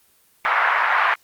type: band-pass noise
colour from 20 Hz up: white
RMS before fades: -18 dBFS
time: 0.45-1.14 s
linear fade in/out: 0 ms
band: 820 to 1800 Hz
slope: 24 dB/octave
effects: white hiss -58 dBFS RMS until 1.23 s + Opus 24 kbps